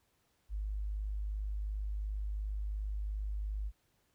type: tone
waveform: sine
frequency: 51.4 Hz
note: G#1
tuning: 17 cents flat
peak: -34 dBFS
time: 0.49-3.72 s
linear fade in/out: 50 ms
effects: pink hiss -75 dBFS RMS until 4.14 s